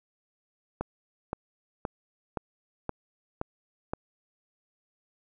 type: click train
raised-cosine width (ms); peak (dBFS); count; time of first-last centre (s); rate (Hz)
1; -16; 7; 0.81-3.935; 1.92
effects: none